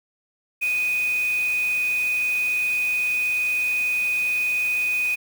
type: tone in noise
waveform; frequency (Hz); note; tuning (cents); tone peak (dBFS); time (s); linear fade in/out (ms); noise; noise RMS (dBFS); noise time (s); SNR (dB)
sine; 2489; D#7; 0; -20; 0.61-5.16; 20; white; -38; 0.61-5.16; +15
effects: none